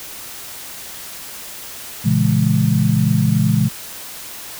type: chord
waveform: sine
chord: A# half-diminished seventh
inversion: none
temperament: just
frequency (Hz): 116.54 / 139.85 / 167.82 / 209.8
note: A#2 / C#3 / E3 / G#3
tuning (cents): 0 / +16 / +31 / +18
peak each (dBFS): -18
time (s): 2.04-3.69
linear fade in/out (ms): 20
effects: white hiss -33 dBFS RMS until 4.59 s